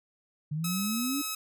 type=exponential sweep; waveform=sine; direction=up; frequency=146.83 to 293.7 Hz; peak=-29 dBFS; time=0.51-1.22 s; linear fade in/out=10 ms
type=tone; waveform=5% pulse; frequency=1285 Hz; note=E6; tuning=45 cents flat; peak=-20 dBFS; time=0.64-1.35 s; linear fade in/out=5 ms
effects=none